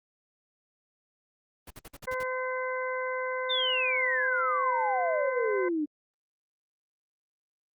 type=noise bursts; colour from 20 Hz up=pink; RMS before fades=-44 dBFS; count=7; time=1.67-2.233 s; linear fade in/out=5 ms; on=35 ms; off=53 ms
type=harmonic tone; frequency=512 Hz; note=C5; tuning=38 cents flat; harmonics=1 / 2 / 3 / 4; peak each=-32 / -35 / -37 / -38 dBFS; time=2.07-5.69 s; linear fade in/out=10 ms
type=exponential sweep; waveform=sine; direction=down; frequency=3681 to 290 Hz; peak=-26 dBFS; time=3.49-5.86 s; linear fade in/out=20 ms
effects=Opus 32 kbps